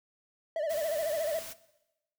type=tone with vibrato; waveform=triangle; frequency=622.3 Hz; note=D#5; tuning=in tune; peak=-27 dBFS; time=0.56-1.39 s; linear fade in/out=2 ms; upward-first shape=sine; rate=14 Hz; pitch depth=120 cents each way
type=noise; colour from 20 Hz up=white; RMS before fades=-43 dBFS; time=0.69-1.54 s; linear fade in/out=20 ms
effects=noise-tail reverb RT60 0.9 s tail -17 dB re dry